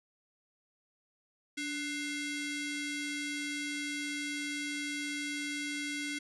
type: ring-modulated tone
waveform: sawtooth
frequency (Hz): 1199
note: D6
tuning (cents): +36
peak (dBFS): -28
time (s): 1.57-6.19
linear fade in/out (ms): 10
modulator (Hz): 909
effects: resampled to 24000 Hz